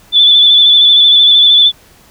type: tone with vibrato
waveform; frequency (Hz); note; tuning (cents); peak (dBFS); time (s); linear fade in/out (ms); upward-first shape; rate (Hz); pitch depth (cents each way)
sine; 3488; A7; -16; -3; 0.12-1.72; 50; square; 13; 24
effects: pink hiss -44 dBFS RMS until 2.1 s